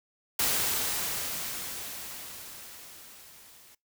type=noise with level ramp; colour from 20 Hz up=white; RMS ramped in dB=-26 to -55 dBFS; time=0.39-3.75 s; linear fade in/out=5 ms; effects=noise-tail reverb RT60 0.2 s tail -24 dB re dry